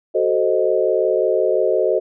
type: chord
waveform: sine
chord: F# diminished seventh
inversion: none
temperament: equal with one note detuned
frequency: 374.3 / 440 / 523.3 / 622.3 Hz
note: F#4 / A4 / C5 / Eb5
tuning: +20 / 0 / 0 / 0 cents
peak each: -20 dBFS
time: 0.14-2 s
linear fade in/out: 20 ms
effects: none